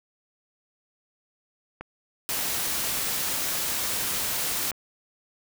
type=click train; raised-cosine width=0.5 ms; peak=-21 dBFS; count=6; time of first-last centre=1.81-4.717 s; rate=1.72 Hz
type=noise; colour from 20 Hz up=white; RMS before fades=-28 dBFS; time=2.29-4.71 s; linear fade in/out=0 ms
effects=none